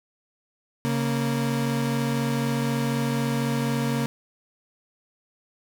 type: tone pair together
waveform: 35% pulse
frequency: 138.25 / 232.5 Hz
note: C#3 / A#3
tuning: -4 / -4 cents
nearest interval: major sixth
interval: 900 cents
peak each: -24 dBFS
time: 0.85-4.06 s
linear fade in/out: 0 ms
effects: none